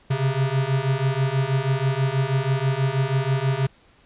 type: beating tone pair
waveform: square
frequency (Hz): 130.8 / 137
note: C3 / C#3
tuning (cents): 0 / -20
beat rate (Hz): 6.2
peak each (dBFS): -24 / -23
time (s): 0.1-3.67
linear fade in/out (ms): 10
effects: pink hiss -56 dBFS RMS until 4.05 s + resampled to 8000 Hz